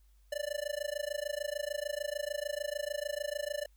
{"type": "tone with amplitude modulation", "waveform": "square", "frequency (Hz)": 587.3, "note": "D5", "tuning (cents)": 0, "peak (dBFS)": -31, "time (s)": [0.32, 3.66], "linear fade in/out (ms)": 5, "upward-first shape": "sine", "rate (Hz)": 26.7, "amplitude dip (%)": 100, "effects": ["added 50 Hz sine -60 dBFS peak until 3.76 s", "white hiss -75 dBFS RMS until 3.76 s"]}